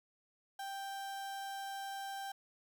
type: tone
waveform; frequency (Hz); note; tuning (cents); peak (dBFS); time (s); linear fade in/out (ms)
35% pulse; 786; G5; +4; -39; 0.59-2.32; 5
effects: 12-bit